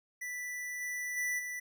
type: tone with level steps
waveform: square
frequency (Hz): 1975.5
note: B6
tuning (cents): 0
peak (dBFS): -38 / -36 / -32 / -38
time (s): 0.21-1.6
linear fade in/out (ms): 10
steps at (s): 0.8 / 1.16 / 1.38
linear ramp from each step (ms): 20
effects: none